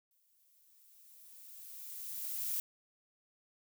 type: noise with exponential growth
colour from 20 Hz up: violet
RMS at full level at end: -35 dBFS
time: 0.11-2.6 s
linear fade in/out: 1 ms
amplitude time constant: 540 ms
effects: none